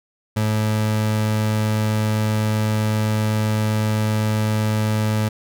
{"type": "tone", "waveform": "30% pulse", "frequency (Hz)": 107.8, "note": "A2", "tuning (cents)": -35, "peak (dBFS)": -15, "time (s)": [0.36, 5.29], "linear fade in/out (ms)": 10, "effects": []}